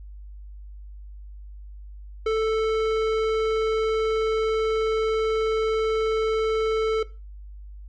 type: tone with tanh clipping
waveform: sine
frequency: 440.8 Hz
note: A4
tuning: 3 cents sharp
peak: -22 dBFS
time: 2.26-7.03 s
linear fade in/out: 5 ms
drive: 16 dB
effects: noise-tail reverb RT60 0.3 s tail -19 dB re dry + added 50 Hz sine -38 dBFS peak until 7.88 s